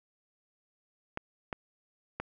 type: clicks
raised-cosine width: 0.5 ms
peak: -19 dBFS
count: 3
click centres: 1.174 / 1.528 / 2.2 s
effects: none